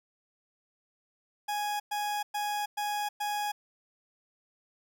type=tone bursts; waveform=40% pulse; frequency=830.6 Hz; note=G#5; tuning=in tune; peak=-29 dBFS; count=5; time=1.48-3.52 s; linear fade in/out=10 ms; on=320 ms; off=110 ms; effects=none